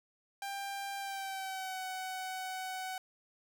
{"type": "tone with pitch glide", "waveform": "sawtooth", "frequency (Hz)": [793, 749.4], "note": ["G5", "F#5"], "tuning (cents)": [20, 22], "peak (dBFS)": -34, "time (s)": [0.42, 2.98], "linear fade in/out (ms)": 2, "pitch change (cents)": -98, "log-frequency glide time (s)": [0.97, 1.79], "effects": []}